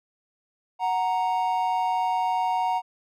triangle tone pair together, 740 / 932.3 Hz, F#5 / A#5, 0 / 0 cents, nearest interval major third, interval 400 cents, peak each -23 dBFS, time 0.79-2.82 s, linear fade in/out 50 ms, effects none

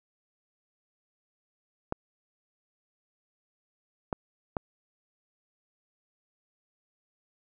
clicks, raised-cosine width 1 ms, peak -15 dBFS, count 3, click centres 1.924 / 4.128 / 4.568 s, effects none

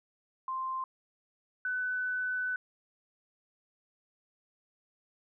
sine tone pair in turn, 1046.5 / 1501.2 Hz, C6 / F#6, 0 / +25 cents, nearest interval tritone, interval 625 cents, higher second, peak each -32 / -30 dBFS, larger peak second, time 0.48-0.84 / 1.65-2.56 s, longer second, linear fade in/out 2 ms, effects none

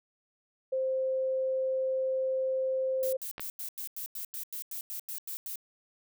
sine tone, 524 Hz, C5, 2 cents sharp, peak -27 dBFS, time 0.72-3.17 s, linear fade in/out 10 ms
violet noise bursts, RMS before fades -38 dBFS, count 14, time 3.03-5.557 s, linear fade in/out 0 ms, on 96 ms, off 91 ms
clicks, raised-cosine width 0.3 ms, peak -23 dBFS, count 2, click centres 3.381 / 3.396 s
effects none

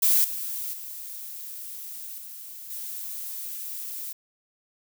violet noise with level steps, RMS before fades -20 / -32 / -38 / -41 / -35 dBFS, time 0.02-4.13 s, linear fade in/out 10 ms, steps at 0.24 / 0.73 / 2.18 / 2.7 s, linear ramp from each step 5 ms, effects none

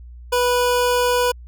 25% pulse tone, 491.5 Hz, B4, 8 cents flat, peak -12 dBFS, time 0.32-1.32 s, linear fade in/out 10 ms, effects added 60 Hz sine -36 dBFS peak until 1.47 s

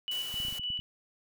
sine tone with tremolo, 2960 Hz, F#7, in tune, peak -31 dBFS, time 0.08-0.8 s, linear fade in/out 0 ms, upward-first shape square, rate 3.6 Hz, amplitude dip 40%
white noise, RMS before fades -44 dBFS, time 0.11-0.59 s, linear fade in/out 5 ms
clicks, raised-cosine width 5 ms, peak -33 dBFS, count 8, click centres 0.342 / 0.402 / 0.451 / 0.484 / 0.526 / 0.596 / 0.703 / 0.793 s
effects none

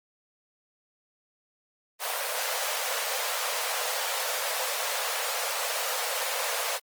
pink high-pass noise, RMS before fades -30 dBFS, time 1.99-6.8 s, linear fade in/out 50 ms, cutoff 470 Hz, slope 96 dB/octave, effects Opus 24 kbps

